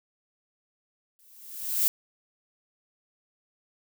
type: noise with exponential growth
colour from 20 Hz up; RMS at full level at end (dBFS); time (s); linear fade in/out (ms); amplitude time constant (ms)
violet; -21; 1.19-1.88; 0; 150
effects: none